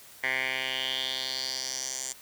10% pulse tone with band-pass filter sweep, 130.81 Hz, C3, in tune, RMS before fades -32 dBFS, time 0.23-2.13 s, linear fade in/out 10 ms, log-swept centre 2000 to 7300 Hz, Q 4.3, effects white hiss -51 dBFS RMS until 2.21 s

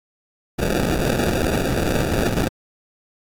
violet noise with sample-and-hold, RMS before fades -20 dBFS, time 0.58-2.49 s, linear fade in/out 20 ms, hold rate 1050 Hz, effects AAC 64 kbps

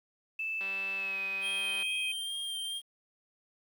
sine tone with pitch glide, 2635 to 2513 Hz, E7 to D#7, -1 to +17 cents, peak -32 dBFS, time 0.39-2.12 s, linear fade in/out 5 ms, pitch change -82 cents, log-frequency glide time 0.96-1.2 s
click train, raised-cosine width 0.3 ms, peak -30 dBFS, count 237, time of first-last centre 0.61-1.826 s, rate 194 Hz
square tone with vibrato, 3189 Hz, G7, 29 cents sharp, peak -35 dBFS, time 1.41-2.82 s, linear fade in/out 50 ms, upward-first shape sine, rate 2.3 Hz, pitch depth 20 cents each way
effects high-pass 200 Hz 12 dB/octave + 10-bit

